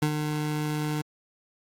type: tone with ADSR envelope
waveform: 25% pulse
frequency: 151.2 Hz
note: D#3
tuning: 49 cents flat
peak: -17 dBFS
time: 0.02-1.02 s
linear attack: 5 ms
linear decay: 77 ms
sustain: -6 dB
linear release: 11 ms
effects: AAC 64 kbps